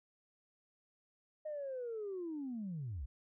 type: linear sweep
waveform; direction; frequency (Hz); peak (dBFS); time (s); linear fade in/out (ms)
sine; down; 622.3 to 55; -38; 1.45-3.06; 10
effects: tanh soft clip ceiling -35 dBFS